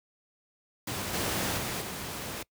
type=noise with level steps; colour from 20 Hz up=pink; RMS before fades=-34 / -30 / -33 / -37 dBFS; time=0.87-2.43 s; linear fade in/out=5 ms; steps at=1.13 / 1.57 / 1.81 s; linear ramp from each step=10 ms; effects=noise-tail reverb RT60 0.1 s tail -24 dB re dry + high-pass 80 Hz 12 dB/octave